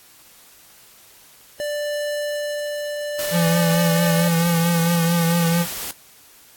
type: tone with tremolo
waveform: square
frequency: 589 Hz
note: D5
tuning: 5 cents sharp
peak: -23 dBFS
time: 1.6-4.28 s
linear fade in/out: 0 ms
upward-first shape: sine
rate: 0.56 Hz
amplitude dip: 25%
type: noise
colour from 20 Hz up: white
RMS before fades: -29 dBFS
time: 3.19-5.91 s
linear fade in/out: 0 ms
type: tone with vibrato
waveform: square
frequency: 168.9 Hz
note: E3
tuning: 42 cents sharp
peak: -17 dBFS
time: 3.31-5.66 s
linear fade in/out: 50 ms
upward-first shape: triangle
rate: 4.5 Hz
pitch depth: 40 cents each way
effects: white hiss -49 dBFS RMS until 6.56 s + AAC 64 kbps